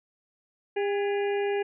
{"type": "harmonic tone with a mistuned harmonic", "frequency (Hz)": 403.6, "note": "G#4", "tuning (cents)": -49, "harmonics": [1, 2, 4, 5, 6, 7], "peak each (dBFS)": [-25, -34, -39, -43, -41, -45], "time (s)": [0.76, 1.63], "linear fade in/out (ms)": 10, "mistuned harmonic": 4, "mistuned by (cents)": 65, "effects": []}